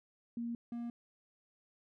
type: tone pair in turn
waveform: sine / triangle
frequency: 234.8 / 236.4 Hz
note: A#3 / A#3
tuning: +13 / +24 cents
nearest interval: unison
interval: 11 cents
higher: second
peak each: -36 / -36 dBFS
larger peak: neither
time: 0.37-0.55 / 0.72-0.9 s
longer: neither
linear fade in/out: 2 ms
effects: none